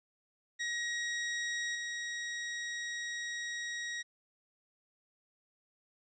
sawtooth tone with level steps, 1895 Hz, A#6, 28 cents sharp, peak -30 / -33 dBFS, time 0.59-4.03 s, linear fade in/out 20 ms, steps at 1.75 s, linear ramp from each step 2 ms, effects resampled to 16000 Hz + 12-bit

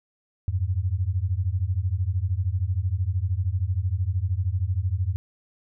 sine beating tone pair, 86.2 / 99.2 Hz, F2 / G2, -22 / +21 cents, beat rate 13 Hz, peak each -25 / -25 dBFS, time 0.48-5.16 s, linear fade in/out 0 ms, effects none

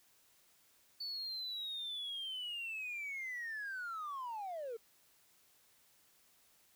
triangle linear sweep, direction down, 4500 to 434.1 Hz, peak -37 dBFS, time 1-4.77 s, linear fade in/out 10 ms, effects tanh soft clip ceiling -36 dBFS + white hiss -69 dBFS RMS until 6.75 s

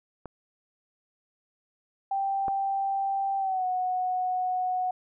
clicks, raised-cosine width 1 ms, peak -24 / -20 dBFS, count 2, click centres 0.257 / 2.482 s
sine tone with pitch glide, 784 to 735.7 Hz, G5 to F#5, 0 to -10 cents, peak -25 dBFS, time 2.11-4.91 s, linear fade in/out 5 ms, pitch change -110 cents, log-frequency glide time 3.38-3.65 s
effects none

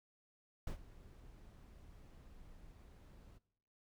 brown noise with ADSR envelope, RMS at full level -39 dBFS, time 0.67-3.39 s, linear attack 3 ms, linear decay 96 ms, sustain -19 dB, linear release 23 ms, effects noise-tail reverb RT60 0.8 s tail -21 dB re dry

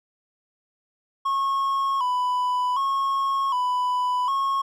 triangle tone with vibrato, 1042 Hz, C6, 7 cents flat, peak -19 dBFS, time 1.25-4.62 s, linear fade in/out 10 ms, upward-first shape square, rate 0.66 Hz, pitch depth 81 cents each way, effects none

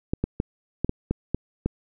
clicks, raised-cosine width 3 ms, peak -10 dBFS, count 8, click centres 0.135 / 0.24 / 0.401 / 0.846 / 0.894 / 1.11 / 1.346 / 1.66 s, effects none

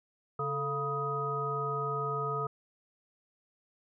harmonic tone with a mistuned harmonic, 139.1 Hz, C#3, 6 cents sharp, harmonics 1 / 3 / 5 / 7 / 9, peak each -37 / -36 / -42 / -44 / -33 dBFS, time 0.39-2.47 s, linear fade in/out 5 ms, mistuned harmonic 3, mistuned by +87 cents, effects none

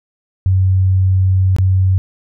sine tone with dropouts, 94.1 Hz, F#2, 30 cents sharp, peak -9 dBFS, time 0.46-1.98 s, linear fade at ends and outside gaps 0 ms, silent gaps 1.564-1.585 s, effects none

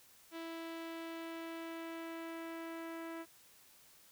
sawtooth tone with low-pass filter sweep, 329.6 Hz, E4, in tune, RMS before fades -45 dBFS, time 0.31-3.26 s, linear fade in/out 50 ms, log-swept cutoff 3700 to 2000 Hz, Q 1.2, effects white hiss -63 dBFS RMS until 4.11 s

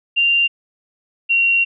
sine tone pair in turn, 2781 / 2749 Hz, F7 / F7, -8 / -28 cents, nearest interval unison, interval 20 cents, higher first, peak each -12 dBFS, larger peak neither, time 0.16-0.48 / 1.29-1.65 s, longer second, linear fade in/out 20 ms, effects none

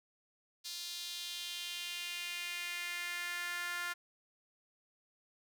sawtooth tone with high-pass filter sweep, 350 Hz, F4, 4 cents sharp, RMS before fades -41 dBFS, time 0.64-3.94 s, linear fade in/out 20 ms, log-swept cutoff 4300 to 1500 Hz, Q 2.6, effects none

